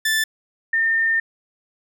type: tone pair in turn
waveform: sawtooth / sine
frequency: 1760 / 1812.6 Hz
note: A6 / A#6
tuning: 0 / -49 cents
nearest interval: minor second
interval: 51 cents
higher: second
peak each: -14 / -16 dBFS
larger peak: first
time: 0.05-0.24 / 0.73-1.2 s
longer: second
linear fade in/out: 5 ms
effects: none